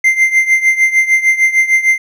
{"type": "tone with tremolo", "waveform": "triangle", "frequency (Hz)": 2087, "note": "C7", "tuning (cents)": -5, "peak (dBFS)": -3, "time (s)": [0.04, 1.98], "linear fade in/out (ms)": 5, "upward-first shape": "triangle", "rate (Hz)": 6.6, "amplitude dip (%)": 85, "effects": []}